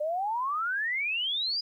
sine exponential sweep, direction up, 583 to 4978 Hz, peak -27 dBFS, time 0-1.61 s, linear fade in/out 10 ms, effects 11-bit

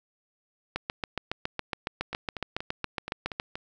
two click trains, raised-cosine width 0.3 ms, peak -13 / -19 dBFS, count 20 / 7, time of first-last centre 0.76-3.399 / 2.13-3.555 s, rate 7.2 / 4.21 Hz, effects none

